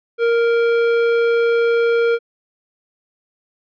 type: tone with hard clipping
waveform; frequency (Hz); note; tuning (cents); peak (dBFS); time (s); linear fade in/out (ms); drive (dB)
triangle; 466.2; A#4; 0; -15; 0.18-2.19; 50; 18
effects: low-pass 3000 Hz 12 dB/octave